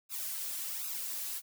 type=noise with flanger; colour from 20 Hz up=blue; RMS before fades=-38 dBFS; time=0.09-1.42 s; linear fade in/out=50 ms; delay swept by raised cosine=0.78 to 3.58 ms; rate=1.3 Hz; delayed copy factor=+1; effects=none